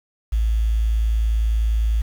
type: tone with quantisation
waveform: sine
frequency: 55.1 Hz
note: A1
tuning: 3 cents sharp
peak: -16 dBFS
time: 0.32-2.02 s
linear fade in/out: 10 ms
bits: 7
effects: none